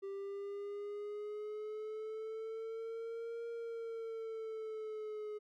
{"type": "linear two-way sweep", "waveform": "triangle", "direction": "up then down", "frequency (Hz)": [392, 466.2, 420.9], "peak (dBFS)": -38, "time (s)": [0.02, 5.39], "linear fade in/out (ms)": 20, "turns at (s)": 3.48, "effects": ["MP3 64 kbps"]}